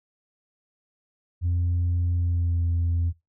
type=tone with pitch glide; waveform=sine; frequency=87.31 to 85.07 Hz; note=F2 to F2; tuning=0 to -45 cents; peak=-19 dBFS; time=1.41-3.13 s; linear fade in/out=50 ms; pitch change=-45 cents; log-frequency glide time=2.15-2.63 s; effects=noise-tail reverb RT60 0.2 s tail -19 dB re dry + tanh soft clip ceiling -19 dBFS